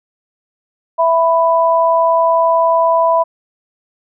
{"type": "tone pair together", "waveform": "sine", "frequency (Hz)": [661, 991.9], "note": ["E5", "B5"], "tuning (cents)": [5, 7], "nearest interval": "perfect fifth", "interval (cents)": 702, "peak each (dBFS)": -12, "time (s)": [0.98, 3.24], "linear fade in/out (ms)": 20, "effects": []}